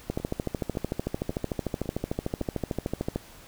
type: two click trains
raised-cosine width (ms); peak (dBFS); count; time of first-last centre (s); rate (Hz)
2; -14 / -24; 42 / 5; 0.1-3.16 / 0.2-2.41; 13.4 / 1.81
effects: pink hiss -50 dBFS RMS until 3.47 s